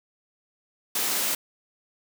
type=high-pass noise; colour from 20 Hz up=white; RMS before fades=-26 dBFS; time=0.95-1.35 s; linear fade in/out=5 ms; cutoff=180 Hz; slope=24 dB/octave; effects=none